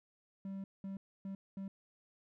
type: tone bursts at uneven times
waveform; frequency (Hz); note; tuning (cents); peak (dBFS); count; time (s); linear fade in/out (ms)
triangle; 194.4; G3; -14; -38; 4; 0.45-0.64 / 0.84-0.97 / 1.25-1.35 / 1.57-1.68; 2
effects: none